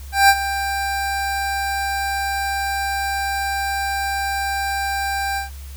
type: tone with ADSR envelope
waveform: 25% pulse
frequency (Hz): 791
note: G5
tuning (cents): +15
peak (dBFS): -4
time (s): 0.12-5.5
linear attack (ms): 170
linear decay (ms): 52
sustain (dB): -13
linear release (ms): 130
effects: added 68 Hz sine -32 dBFS peak until 5.76 s + white hiss -45 dBFS RMS until 5.76 s